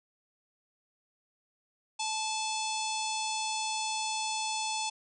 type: harmonic tone with a mistuned harmonic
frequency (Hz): 872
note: A5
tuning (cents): -16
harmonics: 1 / 3 / 4 / 5 / 6 / 7 / 8 / 9 / 10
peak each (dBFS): -34 / -39 / -40 / -41 / -42 / -42 / -43 / -44 / -44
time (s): 1.99-4.9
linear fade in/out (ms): 10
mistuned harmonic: 4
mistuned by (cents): -16
effects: none